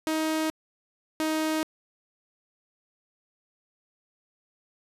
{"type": "tone pair in turn", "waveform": "sawtooth", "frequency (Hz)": [315, 313.7], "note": ["D#4", "D#4"], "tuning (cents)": [21, 14], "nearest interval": "unison", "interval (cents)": 7, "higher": "first", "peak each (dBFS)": -21, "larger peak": "neither", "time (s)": [[0.07, 0.5], [1.2, 1.63]], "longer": "neither", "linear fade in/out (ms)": 0, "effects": ["resampled to 32000 Hz"]}